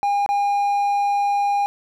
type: tone with dropouts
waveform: triangle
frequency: 810 Hz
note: G#5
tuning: 43 cents flat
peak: -15 dBFS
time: 0.03-1.66 s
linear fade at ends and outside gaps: 0 ms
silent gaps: 0.262-0.29 s
effects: none